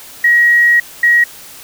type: tone pair in turn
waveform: sine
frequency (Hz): 1900 / 1900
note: A#6 / A#6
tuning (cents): +33 / +33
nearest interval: unison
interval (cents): 0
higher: neither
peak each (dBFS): -6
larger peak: neither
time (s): 0.24-0.8 / 1.03-1.24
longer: first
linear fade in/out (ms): 5
effects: white hiss -35 dBFS RMS until 1.63 s